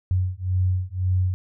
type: beating tone pair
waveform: sine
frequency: 91.2 / 93.1 Hz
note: F#2 / F#2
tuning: -24 / +11 cents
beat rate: 1.9 Hz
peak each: -23 dBFS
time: 0.11-1.34 s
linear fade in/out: 0 ms
effects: none